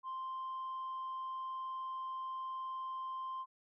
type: tone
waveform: sine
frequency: 1046.5 Hz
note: C6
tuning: in tune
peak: -37 dBFS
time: 0.03-3.46 s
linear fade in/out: 50 ms
effects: tanh soft clip ceiling -37 dBFS